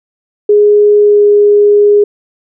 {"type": "tone with pitch glide", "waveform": "sine", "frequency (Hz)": [415.3, 412.4], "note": ["G#4", "G#4"], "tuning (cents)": [0, -12], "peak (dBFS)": -3, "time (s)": [0.49, 2.04], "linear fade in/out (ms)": 5, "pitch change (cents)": -12, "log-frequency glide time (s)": [0.99, 1.24], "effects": []}